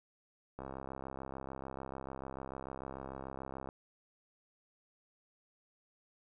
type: click train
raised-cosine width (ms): 1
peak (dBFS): -29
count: 208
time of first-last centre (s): 0.59-3.689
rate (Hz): 66.8
effects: none